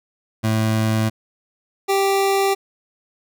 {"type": "tone pair in turn", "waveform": "25% pulse", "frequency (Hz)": [110, 392], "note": ["A2", "G4"], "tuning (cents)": [0, 0], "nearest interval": "octave + minor seventh", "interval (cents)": 2200, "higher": "second", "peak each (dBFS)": [-13, -12], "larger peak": "second", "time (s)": [[0.43, 1.1], [1.88, 2.55]], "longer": "neither", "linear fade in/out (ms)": 20, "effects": []}